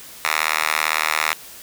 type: tone with high-pass filter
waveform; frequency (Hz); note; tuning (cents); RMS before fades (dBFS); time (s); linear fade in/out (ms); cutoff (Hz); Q
5% pulse; 77.8; D#2; 0; -21; 0.25-1.33; 0; 1500; 3.3
effects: white hiss -40 dBFS RMS until 1.62 s